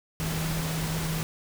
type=tone in noise; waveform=sine; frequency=160.4 Hz; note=E3; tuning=47 cents flat; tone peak=-29 dBFS; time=0.2-1.23 s; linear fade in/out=0 ms; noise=pink; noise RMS=-33 dBFS; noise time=0.2-1.23 s; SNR=+1 dB; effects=none